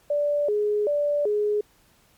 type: tone with vibrato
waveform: sine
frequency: 493.9 Hz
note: B4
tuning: in tune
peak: -20 dBFS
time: 0.1-1.61 s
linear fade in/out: 5 ms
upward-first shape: square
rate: 1.3 Hz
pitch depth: 290 cents each way
effects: pink hiss -60 dBFS RMS until 2.17 s + MP3 96 kbps